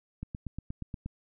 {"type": "click train", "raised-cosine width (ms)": 5, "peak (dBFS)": -24, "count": 8, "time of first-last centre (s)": [0.23, 1.06], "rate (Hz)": 8.43, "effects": []}